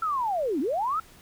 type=linear two-way sweep; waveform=sine; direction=down then up; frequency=1352 to 245.9 to 1352 Hz; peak=-24 dBFS; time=0.02-1 s; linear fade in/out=5 ms; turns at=0.6 s; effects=pink hiss -53 dBFS RMS until 1.21 s